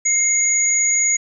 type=tone pair together; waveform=sine; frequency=2130 / 6762 Hz; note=C7 / G#8; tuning=+30 / +30 cents; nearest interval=octave + minor sixth; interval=2000 cents; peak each=-21 / -15 dBFS; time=0.05-1.17 s; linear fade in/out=10 ms; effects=none